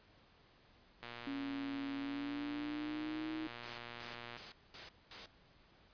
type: click train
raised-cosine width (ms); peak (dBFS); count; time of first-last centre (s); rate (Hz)
0.3; -31; 398; 1.03-4.366; 119
type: tone with pitch glide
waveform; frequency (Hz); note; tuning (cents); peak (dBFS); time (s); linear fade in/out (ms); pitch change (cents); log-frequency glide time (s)
sine; 277.2 to 314.8; C#4 to D#4; 0 to +20; -39; 1.27-3.47; 0; +220; 1.97-3.31
type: noise bursts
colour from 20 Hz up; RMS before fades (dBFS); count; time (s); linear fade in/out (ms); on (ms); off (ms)
white; -48; 5; 3.63-5.26; 2; 150; 220
effects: pink hiss -66 dBFS RMS until 5.93 s + resampled to 11025 Hz